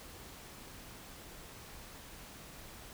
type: silence
effects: pink hiss -51 dBFS RMS until 2.93 s